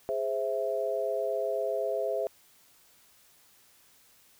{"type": "chord", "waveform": "sine", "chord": "Ab augmented", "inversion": "none", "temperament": "equal", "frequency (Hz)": [415.3, 523.3, 659.3], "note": ["Ab4", "C5", "E5"], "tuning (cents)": [0, 0, 0], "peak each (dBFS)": [-33, -32, -31], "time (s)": [0.09, 2.27], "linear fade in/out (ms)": 0, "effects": ["white hiss -61 dBFS RMS until 4.39 s"]}